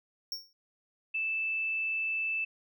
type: tone with exponential decay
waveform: square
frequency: 5500 Hz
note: F8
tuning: 27 cents flat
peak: -31 dBFS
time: 0.32-0.53 s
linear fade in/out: 1 ms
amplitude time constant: 44 ms
type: tone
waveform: sine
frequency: 2637 Hz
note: E7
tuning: in tune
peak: -29 dBFS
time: 1.14-2.45 s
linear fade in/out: 10 ms
effects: none